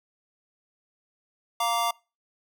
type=chord; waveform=square; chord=Bb major; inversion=second; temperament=just; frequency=699.2 / 932.3 / 1165.4 Hz; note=F5 / Bb5 / D6; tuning=+2 / 0 / -14 cents; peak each=-29 dBFS; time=1.6-1.91 s; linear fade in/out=5 ms; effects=noise-tail reverb RT60 0.3 s tail -24 dB re dry